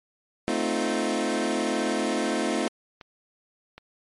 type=chord; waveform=25% pulse; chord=F dominant seventh; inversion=first; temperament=equal with one note detuned; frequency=220 / 258.9 / 311.1 / 349.2 Hz; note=A3 / C4 / Eb4 / F4; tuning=0 / -18 / 0 / 0 cents; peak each=-26 dBFS; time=0.48-2.68 s; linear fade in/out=0 ms
type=clicks; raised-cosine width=0.3 ms; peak=-26 dBFS; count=6; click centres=1.871 / 1.999 / 2.32 / 2.547 / 3.012 / 3.78 s
effects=MP3 48 kbps